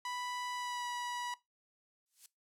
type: tone with pitch glide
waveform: sawtooth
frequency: 987.8 to 974.2 Hz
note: B5 to B5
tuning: 0 to -24 cents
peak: -34 dBFS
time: 0.05-1.34 s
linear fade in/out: 2 ms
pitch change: -24 cents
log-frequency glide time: 0.55-0.87 s
type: noise with exponential growth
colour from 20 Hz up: violet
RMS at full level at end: -43 dBFS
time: 2.06-2.26 s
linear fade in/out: 2 ms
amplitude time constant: 43 ms
effects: noise-tail reverb RT60 0.2 s tail -20 dB re dry + low-pass 9000 Hz 12 dB/octave